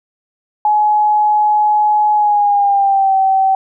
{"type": "tone with pitch glide", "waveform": "sine", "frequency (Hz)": [844, 769.5], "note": ["G#5", "G5"], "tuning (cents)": [28, -32], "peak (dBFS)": -9, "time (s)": [0.65, 3.55], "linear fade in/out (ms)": 2, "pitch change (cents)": -160, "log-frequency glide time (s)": [2.14, 3.16], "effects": []}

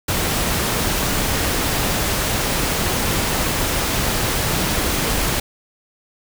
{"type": "noise", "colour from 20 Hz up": "pink", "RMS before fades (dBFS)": -20, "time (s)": [0.08, 5.4], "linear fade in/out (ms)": 5, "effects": []}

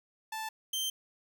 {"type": "tone pair in turn", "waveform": "sawtooth", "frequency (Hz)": [879, 3132], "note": ["A5", "G7"], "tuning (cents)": [-2, -2], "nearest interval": "octave + minor seventh", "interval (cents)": 2200, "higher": "second", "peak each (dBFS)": [-32, -28], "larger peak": "second", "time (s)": [[0.32, 0.49], [0.73, 0.9]], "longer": "neither", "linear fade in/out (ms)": 5, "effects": []}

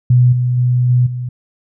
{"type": "tone with level steps", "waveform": "sine", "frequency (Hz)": 124.1, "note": "B2", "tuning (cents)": 9, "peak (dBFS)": [-6, -12, -10, -8, -19], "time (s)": [0.1, 1.29], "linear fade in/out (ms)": 5, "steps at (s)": [0.32, 0.57, 0.89, 1.06], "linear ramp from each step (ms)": 10, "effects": []}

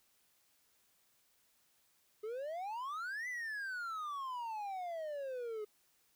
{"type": "exponential two-way sweep", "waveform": "triangle", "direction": "up then down", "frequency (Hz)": [415.3, 2032, 415.3], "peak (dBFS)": -37, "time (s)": [2.23, 5.65], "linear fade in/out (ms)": 10, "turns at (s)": 3.28, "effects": ["white hiss -73 dBFS RMS until 6.15 s"]}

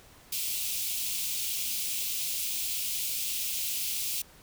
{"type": "high-pass noise", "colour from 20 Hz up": "white", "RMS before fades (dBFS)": -32, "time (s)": [0.32, 4.22], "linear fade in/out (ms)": 5, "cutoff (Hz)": 2400, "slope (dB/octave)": 48, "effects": ["pink hiss -55 dBFS RMS until 4.42 s"]}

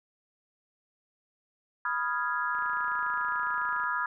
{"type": "chord", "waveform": "sine", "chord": "F half-diminished seventh", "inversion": "second", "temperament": "equal", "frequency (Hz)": [987.8, 1244.5, 1396.9, 1661.2], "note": ["Cb6", "Eb6", "F6", "Ab6"], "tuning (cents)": [0, 0, 0, 0], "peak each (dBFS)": -33, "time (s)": [1.85, 4.06], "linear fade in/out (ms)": 2}
{"type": "click train", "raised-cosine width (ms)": 0.5, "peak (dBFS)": -34, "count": 36, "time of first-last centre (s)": [2.55, 3.837], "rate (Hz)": 27.2}
{"effects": []}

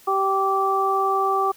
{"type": "harmonic tone", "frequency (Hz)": 388.4, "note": "G4", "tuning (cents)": -16, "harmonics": [1, 2, 3], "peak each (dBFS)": [-24, -23, -21], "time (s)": [0.07, 1.52], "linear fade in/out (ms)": 10, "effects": ["white hiss -51 dBFS RMS until 1.56 s"]}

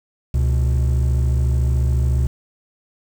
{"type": "tone pair together", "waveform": "triangle", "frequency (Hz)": [69.52, 123.47], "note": ["C#2", "B2"], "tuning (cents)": [6, 0], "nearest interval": "minor seventh", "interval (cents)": 994, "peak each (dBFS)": [-13, -17], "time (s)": [0.34, 2.27], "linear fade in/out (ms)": 5, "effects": ["tanh soft clip ceiling -9 dBFS", "7-bit"]}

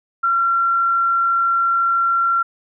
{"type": "tone", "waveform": "sine", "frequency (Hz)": 1367, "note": "F6", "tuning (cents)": -37, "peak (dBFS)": -14, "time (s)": [0.23, 2.43], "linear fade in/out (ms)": 10, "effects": []}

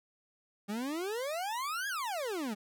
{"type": "exponential two-way sweep", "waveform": "40% pulse", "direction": "up then down", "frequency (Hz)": [196.5, 1684, 196.5], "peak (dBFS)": -33, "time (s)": [0.68, 2.55], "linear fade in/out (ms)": 20, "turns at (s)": 1.88, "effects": []}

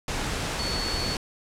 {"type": "tone in noise", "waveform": "sine", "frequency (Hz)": 4435, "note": "C#8", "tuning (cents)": 0, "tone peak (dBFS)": -30, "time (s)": [0.59, 1.15], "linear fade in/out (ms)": 2, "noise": "pink", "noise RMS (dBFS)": -29, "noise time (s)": [0.08, 1.17], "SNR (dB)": -4, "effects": ["low-pass 8000 Hz 12 dB/octave"]}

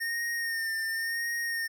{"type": "tone with vibrato", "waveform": "square", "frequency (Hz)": 1831, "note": "A#6", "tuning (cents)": -32, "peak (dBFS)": -30, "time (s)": [0, 1.68], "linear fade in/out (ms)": 20, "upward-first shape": "sine", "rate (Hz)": 0.93, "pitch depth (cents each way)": 35, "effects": []}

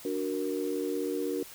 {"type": "chord", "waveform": "sine", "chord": "D augmented", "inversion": "none", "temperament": "equal", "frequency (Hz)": [293.7, 370, 466.2], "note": ["D4", "F#4", "A#4"], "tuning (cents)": [0, 0, 0], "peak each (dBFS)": -33, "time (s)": [0.05, 1.43], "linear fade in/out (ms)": 2, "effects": ["tanh soft clip ceiling -19 dBFS", "white hiss -48 dBFS RMS until 1.54 s"]}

